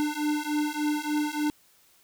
square beating tone pair, 297.3 / 300.7 Hz, D4 / D4, +21 / +41 cents, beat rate 3.4 Hz, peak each -30 / -29 dBFS, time 0-1.5 s, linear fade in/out 0 ms, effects white hiss -61 dBFS RMS until 2.03 s

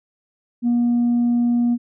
sine tone, 239.3 Hz, A#3, 46 cents sharp, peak -13 dBFS, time 0.62-1.78 s, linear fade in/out 50 ms, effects tanh soft clip ceiling -13 dBFS

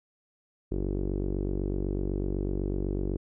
sawtooth tone with low-pass filter, 48 Hz, G1, 36 cents flat, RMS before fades -30 dBFS, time 0.71-3.17 s, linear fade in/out 10 ms, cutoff 370 Hz, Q 4.1, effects none

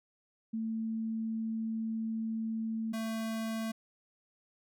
sine / square tone pair in turn, 223.2 / 223.2 Hz, A3 / A3, +25 / +25 cents, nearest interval unison, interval 0 cents, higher neither, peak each -32 / -34 dBFS, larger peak first, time 0.53-2.93 / 2.93-3.72 s, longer first, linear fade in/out 10 ms, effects none

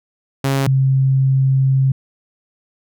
sawtooth / sine tone pair in turn, 136.4 / 133.67 Hz, C#3 / C3, -28 / +37 cents, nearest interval unison, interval 35 cents, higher first, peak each -11 dBFS, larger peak neither, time 0.44-0.67 / 0.67-1.92 s, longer second, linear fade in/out 5 ms, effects none

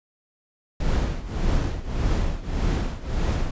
brown noise with tremolo, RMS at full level -20 dBFS, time 0.8-3.51 s, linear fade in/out 5 ms, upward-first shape triangle, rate 1.7 Hz, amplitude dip 85%, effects resampled to 16000 Hz

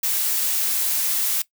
blue noise, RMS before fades -22 dBFS, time 0.03-1.42 s, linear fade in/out 5 ms, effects noise-tail reverb RT60 0.1 s tail -19 dB re dry

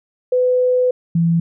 sine tone pair in turn, 502 / 167.52 Hz, B4 / E3, +28 / +28 cents, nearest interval octave + perfect fifth, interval 1900 cents, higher first, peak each -12 dBFS, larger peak neither, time 0.32-0.91 / 1.15-1.4 s, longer first, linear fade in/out 5 ms, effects none

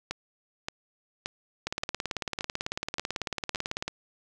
two click trains, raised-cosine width 0.2 ms, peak -14 / -13 dBFS, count 7 / 41, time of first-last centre 0.11-3.558 / 1.67-3.88 s, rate 1.74 / 18.1 Hz, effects none

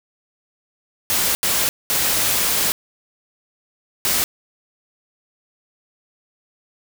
white noise bursts at uneven times, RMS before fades -19 dBFS, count 4, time 1.1-1.35 / 1.43-1.69 / 1.9-2.72 / 4.05-4.24 s, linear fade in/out 0 ms, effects none

